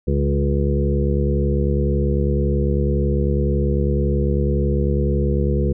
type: harmonic tone with a mistuned harmonic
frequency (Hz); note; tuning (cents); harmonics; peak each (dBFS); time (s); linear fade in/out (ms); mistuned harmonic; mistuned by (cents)
70; C#2; +18; 1 / 2 / 3 / 5 / 6 / 7; -19 / -22 / -24 / -26 / -27 / -27; 0.07-5.73; 10; 2; +23
effects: none